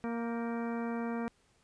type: harmonic tone with a mistuned harmonic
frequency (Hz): 233.1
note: A#3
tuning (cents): 0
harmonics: 1 / 2 / 3 / 4 / 5 / 6 / 7 / 8 / 10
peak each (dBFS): -34 / -40 / -44 / -46 / -48 / -50 / -51 / -52 / -54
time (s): 0.04-1.28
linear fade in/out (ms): 0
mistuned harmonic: 7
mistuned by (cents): -61
effects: pink hiss -69 dBFS RMS until 1.63 s + resampled to 22050 Hz